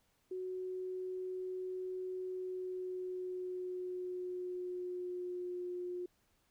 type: tone with pitch glide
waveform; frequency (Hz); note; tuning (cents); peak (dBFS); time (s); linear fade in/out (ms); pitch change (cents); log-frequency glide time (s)
sine; 370 to 357.4; F#4 to F4; 0 to +40; -38; 0.31-6.06; 5; -60; 2.29-5.67
effects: pink hiss -75 dBFS RMS until 6.5 s